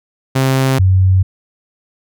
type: tone pair in turn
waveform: sawtooth / sine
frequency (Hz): 132.8 / 93.9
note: C3 / F#2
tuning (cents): +26 / +26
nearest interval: tritone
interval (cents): 600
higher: first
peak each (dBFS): -7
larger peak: neither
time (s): 0.35-0.79 / 0.79-1.23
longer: neither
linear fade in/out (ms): 10
effects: none